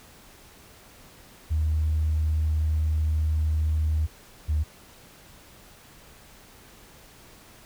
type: tone pair in turn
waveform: sine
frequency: 77.78 / 76.27 Hz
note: D#2 / D#2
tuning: 0 / -34 cents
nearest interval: unison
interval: 34 cents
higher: first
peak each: -20 dBFS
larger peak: neither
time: 1.5-4.07 / 4.48-4.64 s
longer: first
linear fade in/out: 20 ms
effects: tanh soft clip ceiling -17 dBFS + pink hiss -51 dBFS RMS until 7.65 s